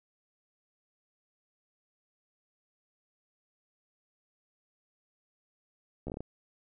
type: slowing click train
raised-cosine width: 2 ms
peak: -25 dBFS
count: 7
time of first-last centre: 6.07-6.206 s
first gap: 13 ms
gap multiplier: 1.22
effects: none